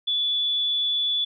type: tone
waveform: sine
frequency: 3448 Hz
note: A7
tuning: 36 cents flat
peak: -21 dBFS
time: 0.07-1.25 s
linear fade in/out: 10 ms
effects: none